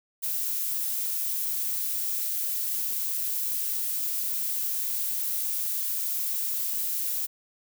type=noise; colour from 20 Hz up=violet; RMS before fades=-29 dBFS; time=0.22-7.27 s; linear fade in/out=20 ms; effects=none